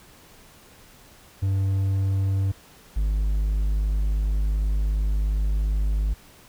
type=tone pair in turn; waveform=triangle; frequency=97 / 51.38 Hz; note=G2 / G#1; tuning=-18 / -18 cents; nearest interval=major seventh; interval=1100 cents; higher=first; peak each=-18 dBFS; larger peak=neither; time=1.42-2.52 / 2.96-6.14 s; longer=second; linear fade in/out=10 ms; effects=pink hiss -51 dBFS RMS until 6.48 s